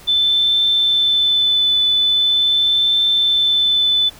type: tone with vibrato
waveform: sine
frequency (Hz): 3520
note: A7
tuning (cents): 0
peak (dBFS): -12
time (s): 0.07-4.1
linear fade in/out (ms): 20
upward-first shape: triangle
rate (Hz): 0.42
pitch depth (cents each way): 14
effects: pink hiss -42 dBFS RMS until 4.19 s